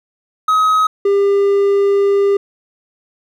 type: tone pair in turn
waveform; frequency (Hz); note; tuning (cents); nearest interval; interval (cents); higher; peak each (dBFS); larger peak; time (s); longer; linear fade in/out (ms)
triangle; 1269 / 399.7; D#6 / G4; +34 / +34; octave + minor sixth; 2000; first; -8; neither; 0.48-0.87 / 1.05-2.37; second; 5
effects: none